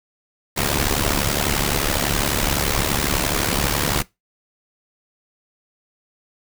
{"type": "noise with amplitude modulation", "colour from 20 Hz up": "pink", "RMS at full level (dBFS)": -17, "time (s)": [0.56, 4.03], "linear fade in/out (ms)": 20, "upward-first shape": "sine", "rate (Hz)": 71.8, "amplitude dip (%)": 80, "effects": ["noise-tail reverb RT60 0.2 s tail -21 dB re dry"]}